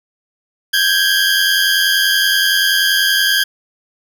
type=tone pair together; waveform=20% pulse; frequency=1570.7 / 1661.2 Hz; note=G6 / G#6; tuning=+3 / 0 cents; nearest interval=minor second; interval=97 cents; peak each=-10 dBFS; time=0.73-3.44 s; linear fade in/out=10 ms; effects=none